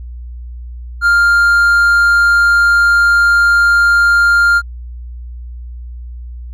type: tone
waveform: triangle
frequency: 1400 Hz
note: F6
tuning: 4 cents sharp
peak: -5 dBFS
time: 1.01-4.62 s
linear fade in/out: 50 ms
effects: added 60 Hz sine -25 dBFS peak until 6.53 s